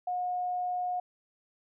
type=tone; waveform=sine; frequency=722 Hz; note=F#5; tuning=43 cents flat; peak=-29 dBFS; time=0.07-1 s; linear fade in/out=5 ms; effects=none

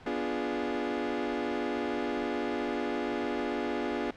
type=chord; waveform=30% pulse; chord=B diminished seventh; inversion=none; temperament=equal; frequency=246.9 / 293.7 / 349.2 / 415.3 Hz; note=B3 / D4 / F4 / Ab4; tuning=0 / 0 / 0 / 0 cents; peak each=-33 dBFS; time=0.06-4.11 s; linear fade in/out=5 ms; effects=pink hiss -51 dBFS RMS until 4.16 s + low-pass 3000 Hz 12 dB/octave

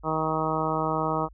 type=harmonic tone; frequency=157.8 Hz; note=D#3; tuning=25 cents sharp; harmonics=1 / 2 / 3 / 4 / 5 / 6 / 7 / 8; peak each=-32 / -32 / -32 / -32 / -32 / -32 / -32 / -32 dBFS; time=0.03-1.29 s; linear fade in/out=50 ms; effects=added 50 Hz sine -47 dBFS peak until 1.33 s

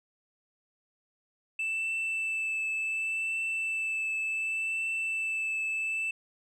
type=tone with vibrato; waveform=sine; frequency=2643 Hz; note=E7; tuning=4 cents sharp; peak=-26 dBFS; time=1.59-6.11 s; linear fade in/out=5 ms; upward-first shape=triangle; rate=0.68 Hz; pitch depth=16 cents each way; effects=tanh soft clip ceiling -28 dBFS

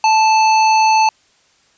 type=tone; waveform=square; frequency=877 Hz; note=A5; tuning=6 cents flat; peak=-10 dBFS; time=0.04-1.09 s; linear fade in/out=2 ms; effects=white hiss -55 dBFS RMS until 1.77 s + resampled to 16000 Hz

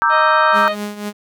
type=chord; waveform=sine; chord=E half-diminished seventh; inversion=second; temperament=equal; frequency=932.3 / 1174.7 / 1318.5 / 1568 Hz; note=Bb5 / D6 / E6 / G6; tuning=0 / 0 / 0 / 0 cents; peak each=-17 dBFS; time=0.02-0.68 s; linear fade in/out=0 ms
type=harmonic tone; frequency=622.3 Hz; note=D#5; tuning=in tune; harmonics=1 / 2 / 3 / 4 / 5 / 6 / 7; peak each=-18 / -24 / -28 / -30 / -32 / -34 / -35 dBFS; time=0.09-0.76 s; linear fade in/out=50 ms
type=tone with tremolo; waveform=sawtooth; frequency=207.2 Hz; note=G#3; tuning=4 cents flat; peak=-17 dBFS; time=0.52-1.13 s; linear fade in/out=50 ms; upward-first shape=triangle; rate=4 Hz; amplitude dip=75%
effects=none

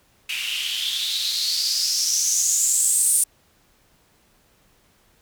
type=noise with band-pass filter sweep; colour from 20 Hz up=blue; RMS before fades=-22 dBFS; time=0.29-3.24 s; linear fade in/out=5 ms; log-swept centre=2600 to 9300 Hz; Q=6.3; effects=pink hiss -60 dBFS RMS until 5.21 s

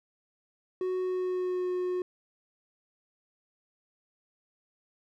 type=tone with pitch glide; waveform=triangle; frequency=369.4 to 362.8 Hz; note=F#4 to F#4; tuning=-3 to -34 cents; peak=-26 dBFS; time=0.81-2.02 s; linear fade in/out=2 ms; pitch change=-31 cents; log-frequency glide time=0.99-1.7 s; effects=none

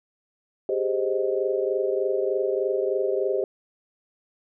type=chord; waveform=sine; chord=Ab major seventh; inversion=third; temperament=equal; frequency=392 / 415.3 / 523.3 / 622.3 Hz; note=G4 / Ab4 / C5 / Eb5; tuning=0 / 0 / 0 / 0 cents; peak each=-25 / -29 / -27 / -30 dBFS; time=0.69-3.44 s; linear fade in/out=2 ms; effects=none

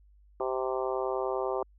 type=harmonic tone; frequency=130 Hz; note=C3; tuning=11 cents flat; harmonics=3 / 4 / 5 / 6 / 7 / 8 / 9; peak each=-32 / -34 / -36 / -38 / -39 / -40 / -41 dBFS; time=0.4-1.63 s; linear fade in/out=2 ms; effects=added 50 Hz sine -56 dBFS peak until 1.78 s

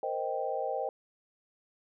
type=chord; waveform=sine; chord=C minor seventh; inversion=third; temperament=equal; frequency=466.2 / 523.3 / 622.3 / 784 Hz; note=Bb4 / C5 / Eb5 / G5; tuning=0 / 0 / 0 / 0 cents; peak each=-38 / -35 / -36 / -35 dBFS; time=0.03-0.89 s; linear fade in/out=2 ms; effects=none

